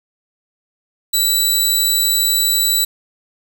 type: tone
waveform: 15% pulse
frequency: 3951 Hz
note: B7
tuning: in tune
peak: -6 dBFS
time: 1.13-2.85 s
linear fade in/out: 10 ms
effects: 7-bit